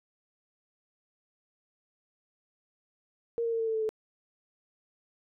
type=tone with pitch steps; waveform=sine; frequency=466.2 / 460.8 / 455.6 / 450.3 / 445.1 / 440 / 435 Hz; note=A#4 / A#4 / A#4 / A4 / A4 / A4 / A4; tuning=0 / -20 / -40 / +40 / +20 / 0 / -20 cents; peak=-27 dBFS; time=3.38-3.891 s; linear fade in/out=0 ms; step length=73 ms; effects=none

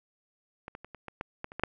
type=clicks; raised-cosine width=0.5 ms; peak=-25 / -26 / -29 / -29 / -25 / -19 / -20 / -30 / -20 / -10 dBFS; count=10; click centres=0.681 / 0.751 / 0.846 / 0.947 / 1.083 / 1.211 / 1.444 / 1.519 / 1.596 / 1.636 s; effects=none

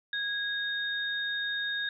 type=tone pair together; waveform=sine; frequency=1649 / 3706 Hz; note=G#6 / A#7; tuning=-13 / -11 cents; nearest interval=octave + major second; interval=1402 cents; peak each=-31 / -34 dBFS; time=0.13-1.89 s; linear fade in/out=2 ms; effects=none

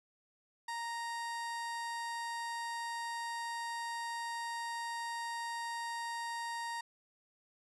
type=tone; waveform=30% pulse; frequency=932.3 Hz; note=A#5; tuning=in tune; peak=-35 dBFS; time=0.68-6.81 s; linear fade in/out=5 ms; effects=resampled to 24000 Hz

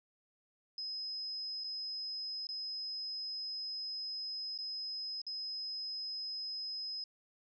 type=tone with dropouts; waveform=sine; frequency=5080 Hz; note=D#8; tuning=35 cents sharp; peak=-38 dBFS; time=0.78-7.04 s; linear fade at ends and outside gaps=2 ms; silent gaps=1.638-1.642 / 2.47-2.489 / 4.578-4.587 / 5.217-5.266 s; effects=none

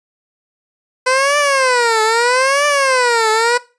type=tone with vibrato; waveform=15% pulse; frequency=505 Hz; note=B4; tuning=39 cents sharp; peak=-5 dBFS; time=1.06-3.58 s; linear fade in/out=10 ms; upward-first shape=triangle; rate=0.78 Hz; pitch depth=270 cents each way; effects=noise-tail reverb RT60 0.3 s tail -19 dB re dry + resampled to 22050 Hz

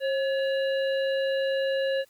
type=harmonic tone with a mistuned harmonic; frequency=567 Hz; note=C#5; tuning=39 cents sharp; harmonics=1 / 3 / 5 / 7; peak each=-24 / -34 / -38 / -41 dBFS; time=0-2.05 s; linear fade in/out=50 ms; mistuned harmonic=1; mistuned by=-86 cents; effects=white hiss -62 dBFS RMS until 2.09 s + Opus 32 kbps

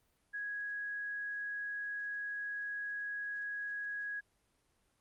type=tone; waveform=sine; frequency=1661 Hz; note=G#6; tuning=in tune; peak=-37 dBFS; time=0.33-4.21 s; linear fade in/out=20 ms; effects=pink hiss -75 dBFS RMS until 5 s + Opus 32 kbps

